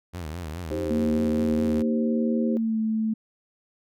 sawtooth tone with vibrato, 82.41 Hz, E2, in tune, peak -28 dBFS, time 0.13-1.83 s, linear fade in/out 20 ms, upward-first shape triangle, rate 4.8 Hz, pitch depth 190 cents each way
sine chord, C minor, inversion first, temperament equal, 311.1 / 392 / 523.3 Hz, Eb4 / G4 / C5, 0 / 0 / 0 cents, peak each -31 dBFS, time 0.71-2.57 s, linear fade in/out 0 ms
sine tone with pitch glide, 231.4 to 219.9 Hz, A#3 to A3, -13 to -1 cents, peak -22 dBFS, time 0.9-3.14 s, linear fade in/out 10 ms, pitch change -88 cents, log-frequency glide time 2.44-2.79 s
effects none

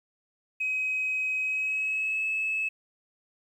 sine tone with pitch glide, 2533 to 2595 Hz, D#7 to E7, +30 to -28 cents, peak -25 dBFS, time 0.6-2.69 s, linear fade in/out 10 ms, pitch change +42 cents, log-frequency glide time 1.4-2.26 s, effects tanh soft clip ceiling -21 dBFS + 10-bit

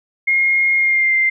sine tone with pitch glide, 2142 to 2091 Hz, C7 to C7, +40 to -2 cents, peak -12 dBFS, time 0.27-1.3 s, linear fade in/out 10 ms, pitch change -42 cents, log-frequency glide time 0.76-1.15 s, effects none

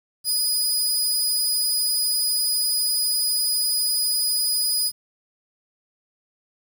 20% pulse tone, 4956 Hz, D#8, 8 cents flat, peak -14 dBFS, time 0.24-4.92 s, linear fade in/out 50 ms, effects 8-bit

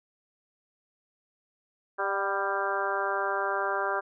harmonic tone with a mistuned harmonic, 197.8 Hz, G3, 16 cents sharp, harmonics 2 / 3 / 4 / 5 / 6 / 7 / 8, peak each -34 / -34 / -34 / -34 / -34 / -34 / -34 dBFS, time 1.98-4.01 s, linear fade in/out 20 ms, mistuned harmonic 4, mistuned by -35 cents, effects none

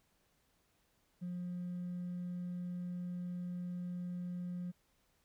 triangle tone with hard clipping, 177.7 Hz, F3, 30 cents sharp, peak -38 dBFS, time 1.21-4.72 s, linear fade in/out 20 ms, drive 2 dB, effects pink hiss -75 dBFS RMS until 5.24 s

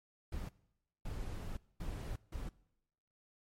brown noise bursts at uneven times, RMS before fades -41 dBFS, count 4, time 0.32-0.49 / 1.05-1.57 / 1.8-2.16 / 2.32-2.49 s, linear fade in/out 5 ms, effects noise-tail reverb RT60 0.9 s tail -22 dB re dry + MP3 64 kbps

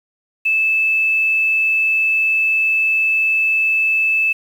sine tone with quantisation, 2623 Hz, E7, 9 cents flat, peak -13 dBFS, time 0.45-4.33 s, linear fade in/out 10 ms, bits 7, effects none

